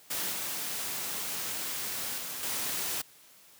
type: noise with level steps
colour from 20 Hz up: white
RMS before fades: -33 / -35 / -38 / -33 dBFS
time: 0.1-3.02 s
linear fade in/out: 10 ms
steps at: 0.32 / 2.18 / 2.43 s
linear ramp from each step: 2 ms
effects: white hiss -57 dBFS RMS until 3.59 s + high-pass 100 Hz 12 dB/octave